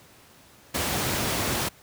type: noise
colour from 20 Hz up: pink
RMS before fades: -26 dBFS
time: 0.74-1.69 s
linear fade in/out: 10 ms
effects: pink hiss -53 dBFS RMS until 1.82 s + high-pass 80 Hz 12 dB/octave